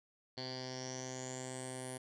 10% pulse tone with low-pass filter sweep, 128.8 Hz, C3, 27 cents flat, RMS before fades -44 dBFS, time 0.37-1.98 s, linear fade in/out 10 ms, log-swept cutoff 4400 to 10000 Hz, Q 10, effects none

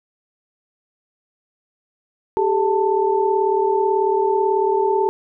sine tone cluster, 389.7 / 427.9 / 887 Hz, G4 / A4 / A5, -10 / -48 / +14 cents, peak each -18 / -21 / -20 dBFS, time 2.37-5.09 s, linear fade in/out 0 ms, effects none

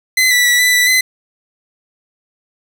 sawtooth tone with pitch steps, 2037 / 1967 / 1951 / 1990 / 1973 / 2031 Hz, C7 / B6 / B6 / B6 / B6 / B6, -47 / -7 / -22 / +13 / -2 / +48 cents, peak -6 dBFS, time 0.17-1.01 s, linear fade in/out 5 ms, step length 140 ms, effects none

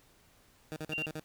15% pulse tone bursts, 155.56 Hz, D#3, in tune, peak -31 dBFS, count 6, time 0.72-1.197 s, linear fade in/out 0 ms, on 42 ms, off 45 ms
sine tone, 2770 Hz, F7, 15 cents flat, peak -33 dBFS, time 0.92-1.06 s, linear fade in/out 2 ms
effects pink hiss -64 dBFS RMS until 1.24 s

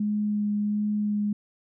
sine tone with vibrato, 208.5 Hz, G#3, 7 cents sharp, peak -23 dBFS, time 0-1.33 s, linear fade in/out 5 ms, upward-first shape sine, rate 1.4 Hz, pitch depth 10 cents each way, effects none

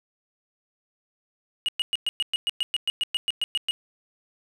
triangle tone bursts, 2884 Hz, F#7, 45 cents flat, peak -20 dBFS, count 16, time 1.66-3.71 s, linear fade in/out 0 ms, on 25 ms, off 110 ms, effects none

